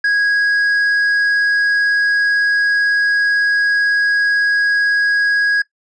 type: tone with hard clipping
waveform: triangle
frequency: 1653 Hz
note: G#6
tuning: 9 cents flat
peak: -13 dBFS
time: 0.04-5.62 s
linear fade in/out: 5 ms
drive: 7 dB
effects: noise-tail reverb RT60 0.1 s tail -19 dB re dry + resampled to 22050 Hz